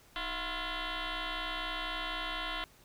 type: tone with frequency modulation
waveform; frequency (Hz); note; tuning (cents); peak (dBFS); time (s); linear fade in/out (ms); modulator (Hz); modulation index
sine; 1003; B5; +26; -33; 0.16-2.64; 0; 345; 7.8
effects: tanh soft clip ceiling -30 dBFS + pink hiss -61 dBFS RMS until 2.84 s